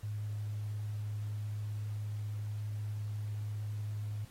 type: tone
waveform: sine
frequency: 105 Hz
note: G#2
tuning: 19 cents sharp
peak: -35 dBFS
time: 0.03-4.25 s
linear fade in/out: 5 ms
effects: pink hiss -60 dBFS RMS until 4.3 s + AAC 48 kbps